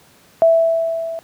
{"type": "tone with level ramp", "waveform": "sine", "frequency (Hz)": 659.3, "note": "E5", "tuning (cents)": 0, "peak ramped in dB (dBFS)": [-7, -24], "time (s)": [0.42, 1.19], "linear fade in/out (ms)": 0, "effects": ["pink hiss -50 dBFS RMS until 1.23 s", "high-pass 100 Hz 12 dB/octave"]}